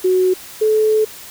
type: tone pair in turn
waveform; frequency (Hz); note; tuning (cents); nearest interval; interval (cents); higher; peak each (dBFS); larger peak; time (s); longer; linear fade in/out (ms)
sine; 369.7 / 432.8; F#4 / A4; -1 / -29; minor third; 272; second; -11; neither; 0.04-0.34 / 0.61-1.05; second; 10
effects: white hiss -36 dBFS RMS until 1.3 s